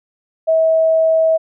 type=tone; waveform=sine; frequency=645 Hz; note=E5; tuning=38 cents flat; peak=-10 dBFS; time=0.47-1.38 s; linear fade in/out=20 ms; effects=none